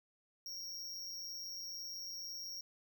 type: tone with amplitude modulation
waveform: square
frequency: 5588 Hz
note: F8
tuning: in tune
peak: -40 dBFS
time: 0.46-2.61 s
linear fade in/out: 2 ms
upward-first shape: sine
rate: 182 Hz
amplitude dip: 75%
effects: none